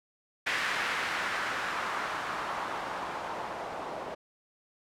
blue noise with low-pass filter sweep, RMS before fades -34 dBFS, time 0.46-4.15 s, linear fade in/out 10 ms, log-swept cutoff 1900 to 700 Hz, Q 1.6, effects none

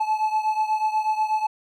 triangle beating tone pair, 862 / 870.2 Hz, A5 / A5, -36 / -19 cents, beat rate 8.2 Hz, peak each -20 / -24 dBFS, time 0-1.47 s, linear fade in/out 10 ms, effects none

